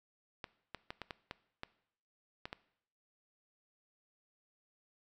clicks, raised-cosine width 0.3 ms, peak -25 dBFS, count 9, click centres 0.442 / 0.747 / 0.905 / 1.017 / 1.108 / 1.311 / 1.634 / 2.455 / 2.529 s, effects noise-tail reverb RT60 0.7 s tail -19 dB re dry

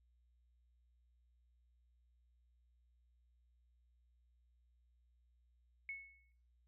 sine tone with exponential decay, 2200 Hz, C#7, 14 cents flat, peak -40 dBFS, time 5.89-6.32 s, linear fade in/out 1 ms, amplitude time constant 93 ms, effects noise-tail reverb RT60 0.5 s tail -20 dB re dry + added 60 Hz sine -70 dBFS peak until 6.67 s

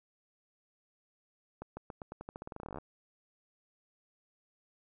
accelerating click train, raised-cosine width 1 ms, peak -28 dBFS, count 22, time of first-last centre 1.62-2.785 s, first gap 150 ms, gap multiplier 0.88, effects none

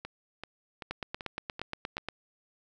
two click trains, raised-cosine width 0.3 ms, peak -23 / -18 dBFS, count 6 / 11, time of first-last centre 0.05-1.981 / 0.91-2.086 s, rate 2.59 / 8.5 Hz, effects none

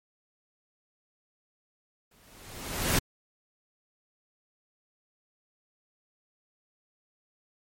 pink noise with exponential growth, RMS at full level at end -23 dBFS, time 2.11-2.99 s, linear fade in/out 5 ms, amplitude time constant 190 ms, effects MP3 64 kbps

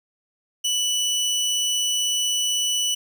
25% pulse tone, 2966 Hz, F#7, 4 cents sharp, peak -17 dBFS, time 0.64-2.95 s, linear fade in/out 10 ms, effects none

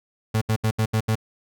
35% pulse tone bursts, 110 Hz, A2, in tune, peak -17 dBFS, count 6, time 0.34-1.155 s, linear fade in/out 10 ms, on 75 ms, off 73 ms, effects none

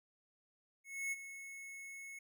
square tone with ADSR envelope, 2191 Hz, C#7, 21 cents flat, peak -36 dBFS, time 0.84-2.19 s, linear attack 280 ms, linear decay 29 ms, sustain -12 dB, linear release 6 ms, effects none

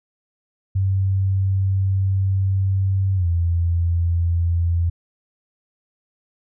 sine tone with pitch glide, 96.2 to 85.21 Hz, G2 to F2, -32 to -42 cents, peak -16 dBFS, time 0.75-4.9 s, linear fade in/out 10 ms, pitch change -210 cents, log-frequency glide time 3.15-3.27 s, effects none

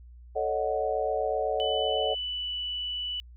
sine chord, D# half-diminished seventh, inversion second, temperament equal, 440 / 554.4 / 622.3 / 740 Hz, A4 / C#5 / D#5 / F#5, 0 / 0 / 0 / 0 cents, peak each -31 dBFS, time 0.35-2.15 s, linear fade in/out 20 ms
sine tone with pitch glide, 3000 to 2967 Hz, F#7 to F#7, +23 to +4 cents, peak -30 dBFS, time 1.6-3.2 s, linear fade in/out 0 ms, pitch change -19 cents, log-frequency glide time 1.84-2.52 s
effects added 60 Hz sine -46 dBFS peak until 3.36 s

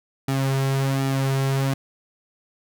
sawtooth tone with flanger, 135.3 Hz, C#3, 42 cents flat, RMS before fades -22 dBFS, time 0.28-1.74 s, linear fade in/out 5 ms, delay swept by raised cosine 1.9 to 4.1 ms, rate 1.3 Hz, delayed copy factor -0.6, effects none

